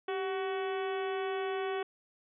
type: harmonic tone with a mistuned harmonic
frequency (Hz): 374.8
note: F#4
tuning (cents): +22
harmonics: 1 / 2 / 3 / 4 / 5 / 6 / 7 / 8 / 9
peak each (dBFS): -33 / -39 / -43 / -45 / -47 / -49 / -50 / -51 / -52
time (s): 0.08-1.83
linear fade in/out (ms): 5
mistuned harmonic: 1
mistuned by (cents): +65
effects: none

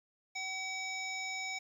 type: harmonic tone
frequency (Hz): 760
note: F#5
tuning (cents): +46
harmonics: 1 / 3 / 5 / 7 / 9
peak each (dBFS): -45 / -38 / -47 / -46 / -47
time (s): 0.35-1.59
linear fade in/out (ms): 10
effects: 11-bit

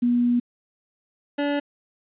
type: tone pair in turn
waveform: sine / 25% pulse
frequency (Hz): 241.9 / 287.7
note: B3 / D4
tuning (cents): -36 / -36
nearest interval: minor third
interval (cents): 300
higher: second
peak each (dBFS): -17 / -18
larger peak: first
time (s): 0.02-0.4 / 1.38-1.6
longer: first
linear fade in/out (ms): 10
effects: resampled to 8000 Hz + 9-bit

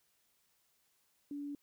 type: tone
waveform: sine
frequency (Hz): 287.2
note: D4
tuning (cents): -39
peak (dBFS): -39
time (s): 1.31-1.55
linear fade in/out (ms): 2
effects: white hiss -75 dBFS RMS until 1.62 s

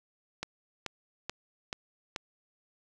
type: click train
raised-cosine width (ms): 0.2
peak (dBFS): -17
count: 5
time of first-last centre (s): 0.43-2.162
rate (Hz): 2.31
effects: none

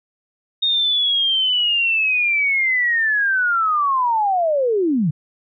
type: linear sweep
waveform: sine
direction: down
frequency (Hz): 3712 to 136.9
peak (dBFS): -15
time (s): 0.62-5.11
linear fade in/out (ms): 10
effects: none

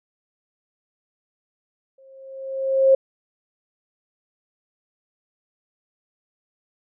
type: tone with exponential growth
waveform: sine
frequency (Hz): 535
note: C5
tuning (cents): +38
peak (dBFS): -9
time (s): 1.98-2.95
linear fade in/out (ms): 5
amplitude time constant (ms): 210
effects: none

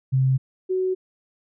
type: tone pair in turn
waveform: sine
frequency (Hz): 131.8 / 372.8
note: C3 / F#4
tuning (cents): +13 / +13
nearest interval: octave + tritone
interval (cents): 1800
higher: second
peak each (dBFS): -16 / -20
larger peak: first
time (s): 0.12-0.38 / 0.69-0.95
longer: neither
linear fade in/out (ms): 20
effects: none

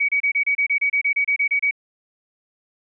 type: tone bursts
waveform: sine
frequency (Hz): 2263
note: C#7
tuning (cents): +35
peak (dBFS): -16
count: 15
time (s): 0-1.711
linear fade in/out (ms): 10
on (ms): 87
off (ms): 29
effects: none

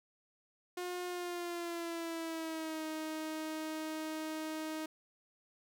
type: tone with pitch glide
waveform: sawtooth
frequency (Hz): 357.9 to 313.4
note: F4 to D#4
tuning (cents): +42 to +13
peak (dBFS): -34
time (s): 0.77-4.86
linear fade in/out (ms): 5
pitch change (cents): -229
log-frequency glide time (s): 1.07-2.85
effects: none

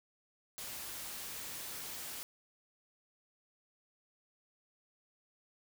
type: noise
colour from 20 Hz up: white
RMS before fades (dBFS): -44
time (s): 0.58-2.23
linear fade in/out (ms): 0
effects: none

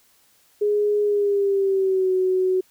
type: tone with pitch glide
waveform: sine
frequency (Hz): 415.3 to 372.1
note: G#4 to F#4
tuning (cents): 0 to +10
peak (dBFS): -17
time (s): 0.61-2.61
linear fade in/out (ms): 10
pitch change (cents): -190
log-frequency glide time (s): 1.03-2.12
effects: white hiss -59 dBFS RMS until 2.7 s

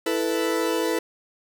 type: chord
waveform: 40% pulse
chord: E suspended fourth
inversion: none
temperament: equal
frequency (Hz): 329.6 / 440 / 493.9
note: E4 / A4 / B4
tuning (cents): 0 / 0 / 0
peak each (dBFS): -25 / -26 / -26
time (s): 0.06-0.99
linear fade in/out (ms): 5
effects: 8-bit

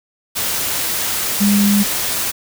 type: tone in noise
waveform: sine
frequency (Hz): 203.4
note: G#3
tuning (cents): -36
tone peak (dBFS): -11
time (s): 1.4-1.84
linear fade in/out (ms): 20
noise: white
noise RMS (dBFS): -20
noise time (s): 0.35-2.32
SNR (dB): +6
effects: none

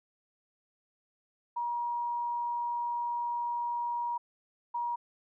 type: tone bursts at uneven times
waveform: sine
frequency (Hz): 953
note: A#5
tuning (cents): +38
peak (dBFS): -30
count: 2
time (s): 1.56-4.18 / 4.74-4.96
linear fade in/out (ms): 10
effects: none

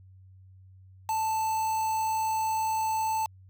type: tone with quantisation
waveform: triangle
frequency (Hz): 881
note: A5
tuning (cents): +2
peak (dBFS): -24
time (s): 1.09-3.26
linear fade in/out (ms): 2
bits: 6
effects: added 94 Hz sine -50 dBFS peak until 3.49 s

